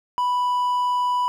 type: tone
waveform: triangle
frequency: 987.8 Hz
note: B5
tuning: in tune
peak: -17 dBFS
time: 0.18-1.28 s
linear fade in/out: 0 ms
effects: none